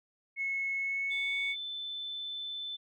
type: tone with pitch glide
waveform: sine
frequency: 2188 to 2224 Hz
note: C#7 to C#7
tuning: -23 to +5 cents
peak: -30 dBFS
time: 0.36-1.56 s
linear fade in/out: 50 ms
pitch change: +28 cents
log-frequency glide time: 0.75-1.35 s
type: tone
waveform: sine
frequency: 3523 Hz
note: A7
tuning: 1 cent sharp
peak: -36 dBFS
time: 1.1-2.77 s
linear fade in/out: 20 ms
effects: tanh soft clip ceiling -23 dBFS